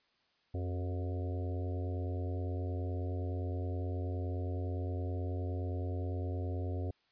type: harmonic tone with a mistuned harmonic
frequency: 89.6 Hz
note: F2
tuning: 45 cents sharp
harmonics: 1 / 3 / 4 / 5 / 6 / 7 / 8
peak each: -34 / -44 / -46 / -48 / -50 / -51 / -52 dBFS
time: 0.54-6.91 s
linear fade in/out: 5 ms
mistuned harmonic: 4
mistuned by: +56 cents
effects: white hiss -73 dBFS RMS until 7.11 s + resampled to 11025 Hz